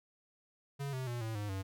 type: tone with pitch steps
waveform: square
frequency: 140 / 129.87 / 120.48 / 111.76 / 103.68 / 96.18 Hz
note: C#3 / C3 / B2 / A2 / G#2 / G2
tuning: +18 / -13 / -42 / +27 / -2 / -32 cents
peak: -37 dBFS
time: 0.79-1.63 s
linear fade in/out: 20 ms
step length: 140 ms
effects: none